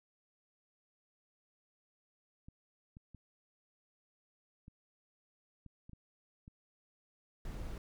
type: clicks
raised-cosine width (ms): 5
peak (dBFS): -40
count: 8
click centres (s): 2.485 / 2.969 / 3.147 / 4.681 / 5.663 / 5.895 / 5.933 / 6.479
type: noise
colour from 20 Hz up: brown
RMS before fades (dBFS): -42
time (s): 7.45-7.78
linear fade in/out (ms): 2
effects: none